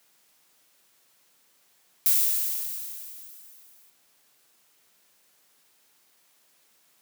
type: noise with exponential decay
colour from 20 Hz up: violet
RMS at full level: -19 dBFS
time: 2.06-3.9 s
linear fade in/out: 0 ms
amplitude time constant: 400 ms
effects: white hiss -64 dBFS RMS until 7.01 s + high-pass 150 Hz 12 dB/octave